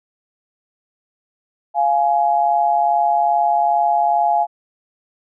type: tone pair together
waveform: sine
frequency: 695.6 / 838 Hz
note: F5 / G#5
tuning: -7 / +15 cents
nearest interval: minor third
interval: 322 cents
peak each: -16 dBFS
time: 1.74-4.47 s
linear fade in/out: 50 ms
effects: none